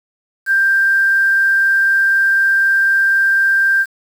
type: tone with quantisation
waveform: sine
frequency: 1581 Hz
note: G6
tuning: 14 cents sharp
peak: -10 dBFS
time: 0.46-3.86 s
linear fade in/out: 50 ms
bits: 6
effects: none